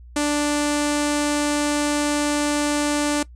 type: tone with low-pass filter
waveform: sawtooth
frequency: 293.7 Hz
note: D4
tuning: in tune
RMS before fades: -21 dBFS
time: 0.16-3.23 s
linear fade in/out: 5 ms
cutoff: 8500 Hz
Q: 2.6
effects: noise-tail reverb RT60 0.1 s tail -20 dB re dry + added 60 Hz sine -40 dBFS peak until 3.35 s